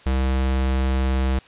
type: tone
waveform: square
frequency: 65.6 Hz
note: C2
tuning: 5 cents sharp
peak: -19 dBFS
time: 0.06-1.39 s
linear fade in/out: 5 ms
effects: white hiss -49 dBFS RMS until 1.47 s + resampled to 8000 Hz